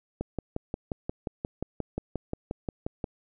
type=click train; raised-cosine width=2 ms; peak=-17 dBFS; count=17; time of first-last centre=0.21-3.042 s; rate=5.65 Hz; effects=none